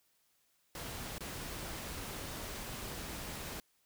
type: noise with dropouts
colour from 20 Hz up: pink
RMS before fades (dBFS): -43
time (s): 0.75-3.6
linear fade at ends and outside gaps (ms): 2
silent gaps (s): 1.183-1.206
effects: white hiss -74 dBFS RMS until 3.85 s